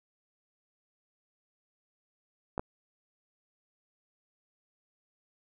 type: clicks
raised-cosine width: 1 ms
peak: -19 dBFS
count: 2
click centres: 2.579 / 2.595 s
effects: none